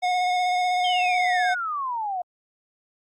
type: tone with vibrato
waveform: square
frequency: 725 Hz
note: F#5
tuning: 35 cents flat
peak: -21 dBFS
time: 0.02-1.55 s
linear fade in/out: 20 ms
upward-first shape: square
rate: 16 Hz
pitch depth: 13 cents each way
type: exponential sweep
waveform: sine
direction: down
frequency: 3248 to 700 Hz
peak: -25 dBFS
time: 0.84-2.22 s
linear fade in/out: 5 ms
effects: low-pass 5000 Hz 12 dB/octave + Opus 48 kbps